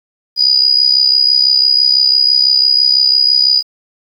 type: tone with amplitude modulation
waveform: sine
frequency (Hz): 4918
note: D#8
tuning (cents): -21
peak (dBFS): -4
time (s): 0.36-3.63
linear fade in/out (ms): 50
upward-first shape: sine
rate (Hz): 66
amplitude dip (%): 75
effects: 7-bit